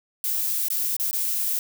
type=noise with dropouts; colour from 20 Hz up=violet; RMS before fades=-25 dBFS; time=0.24-1.59 s; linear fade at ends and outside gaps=1 ms; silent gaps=0.684-0.702 / 0.966-0.998 / 1.111-1.13 s; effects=none